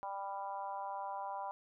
harmonic tone, 197.5 Hz, G3, 13 cents sharp, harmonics 3 / 4 / 5 / 6 / 7, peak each -48 / -42 / -42 / -54 / -56 dBFS, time 0.03-1.51 s, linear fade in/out 0 ms, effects none

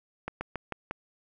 slowing click train, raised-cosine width 0.5 ms, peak -18 dBFS, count 5, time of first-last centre 0.28-0.91 s, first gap 130 ms, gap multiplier 1.13, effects none

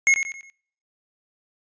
square tone with echo, 2167 Hz, C#7, 40 cents flat, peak -14 dBFS, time 0.07-0.14 s, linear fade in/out 0 ms, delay 90 ms, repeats 4, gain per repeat -8 dB, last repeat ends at 0.5 s, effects noise-tail reverb RT60 0.6 s tail -25 dB re dry + resampled to 16000 Hz

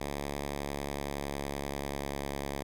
5% pulse tone with pitch glide, 71.2 to 69.94 Hz, C#2 to C#2, +47 to +16 cents, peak -23 dBFS, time 0-2.63 s, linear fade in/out 10 ms, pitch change -31 cents, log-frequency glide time 0.34-2.39 s, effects none

